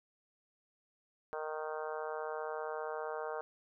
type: harmonic tone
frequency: 155.1 Hz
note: D#3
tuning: 5 cents flat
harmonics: 3 / 4 / 5 / 6 / 7 / 8 / 9 / 10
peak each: -41 / -43 / -45 / -47 / -48 / -49 / -50 / -51 dBFS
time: 1.33-3.41 s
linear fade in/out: 0 ms
effects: none